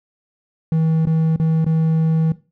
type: tone with dropouts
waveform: triangle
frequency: 160.6 Hz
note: E3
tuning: 45 cents flat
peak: -12 dBFS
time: 0.72-2.32 s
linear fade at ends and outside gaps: 2 ms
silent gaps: 1.055-1.07 / 1.361-1.398 / 1.645-1.664 s
effects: noise-tail reverb RT60 0.3 s tail -17 dB re dry